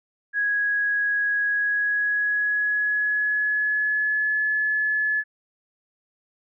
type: tone with pitch glide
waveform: sine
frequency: 1661.2 to 1714.8 Hz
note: G#6 to A6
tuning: 0 to -45 cents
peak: -20 dBFS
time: 0.33-5.24 s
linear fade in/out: 50 ms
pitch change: +55 cents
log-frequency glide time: 1.46-4.42 s
effects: none